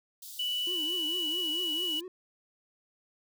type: high-pass noise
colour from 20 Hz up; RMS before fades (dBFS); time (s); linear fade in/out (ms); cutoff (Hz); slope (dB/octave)
white; -45; 0.22-2.01; 5; 3400; 48
type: tone with pitch glide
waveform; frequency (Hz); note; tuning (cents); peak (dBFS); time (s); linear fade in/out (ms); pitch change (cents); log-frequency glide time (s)
sine; 2960 to 2938; F#7 to F#7; 0 to -13; -29; 0.39-2; 5; -13; 0.79-1.43
type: tone with vibrato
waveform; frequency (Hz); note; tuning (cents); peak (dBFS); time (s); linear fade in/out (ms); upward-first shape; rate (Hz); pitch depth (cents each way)
triangle; 333.3; E4; +19; -37; 0.67-2.08; 2; triangle; 4.5; 210
effects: none